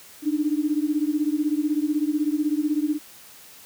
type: beating tone pair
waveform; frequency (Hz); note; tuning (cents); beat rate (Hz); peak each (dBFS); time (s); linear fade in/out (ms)
sine; 293.7 / 309.7; D4 / D#4; 0 / -8; 16; -23 / -24; 0.22-2.99; 50
effects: white hiss -47 dBFS RMS until 3.65 s + high-pass 60 Hz 12 dB/octave